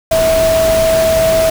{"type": "tone in noise", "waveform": "sine", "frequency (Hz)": 649, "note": "E5", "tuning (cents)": -27, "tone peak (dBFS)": -9, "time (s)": [0.11, 1.5], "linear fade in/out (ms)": 5, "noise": "pink", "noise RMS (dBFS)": -19, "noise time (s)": [0.11, 1.5], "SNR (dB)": 7, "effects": []}